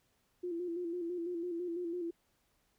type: tone with vibrato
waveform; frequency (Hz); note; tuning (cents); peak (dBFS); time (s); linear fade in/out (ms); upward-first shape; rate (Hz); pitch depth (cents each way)
sine; 346.3; F4; -15; -35; 0.43-2.11; 10; square; 6; 51
effects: pink hiss -75 dBFS RMS until 2.78 s